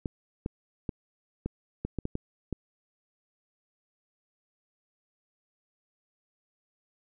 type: clicks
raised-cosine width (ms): 3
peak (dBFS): -18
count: 9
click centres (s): 0.058 / 0.461 / 0.892 / 1.46 / 1.85 / 1.987 / 2.054 / 2.154 / 2.527
effects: none